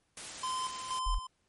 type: noise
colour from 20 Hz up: white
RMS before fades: -43 dBFS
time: 0.17-0.99 s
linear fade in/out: 2 ms
type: tone with tremolo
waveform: square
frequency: 1031 Hz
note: C6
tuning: 26 cents flat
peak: -33 dBFS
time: 0.43-1.27 s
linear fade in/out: 5 ms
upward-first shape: square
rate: 2.1 Hz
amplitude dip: 60%
type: tone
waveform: sine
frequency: 40.71 Hz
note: E1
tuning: 21 cents flat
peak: -28 dBFS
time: 1.06-1.19 s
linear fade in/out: 10 ms
effects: pink hiss -75 dBFS RMS until 1.48 s + MP3 48 kbps